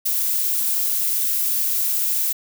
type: noise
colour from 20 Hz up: violet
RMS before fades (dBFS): -21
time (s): 0.05-2.33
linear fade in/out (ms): 10
effects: none